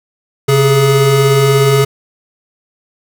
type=tone pair together; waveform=square; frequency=134.45 / 420 Hz; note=C3 / G#4; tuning=+47 / +19 cents; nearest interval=octave + minor sixth; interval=1972 cents; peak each=-11 dBFS; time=0.48-1.85 s; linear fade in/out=10 ms; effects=none